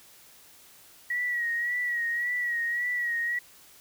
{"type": "tone with vibrato", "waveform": "sine", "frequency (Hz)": 1916, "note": "A#6", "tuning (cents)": 47, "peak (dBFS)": -26, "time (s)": [1.1, 3.39], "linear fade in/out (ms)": 5, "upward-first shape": "sine", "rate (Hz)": 1.8, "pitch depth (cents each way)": 47, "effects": ["white hiss -54 dBFS RMS until 3.8 s"]}